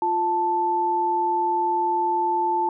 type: tone pair together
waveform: sine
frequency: 349.7 / 880 Hz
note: F4 / A5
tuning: +2 / 0 cents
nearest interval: octave + major third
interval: 1598 cents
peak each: -27 / -20 dBFS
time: 0.02-2.69 s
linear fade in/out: 2 ms
effects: none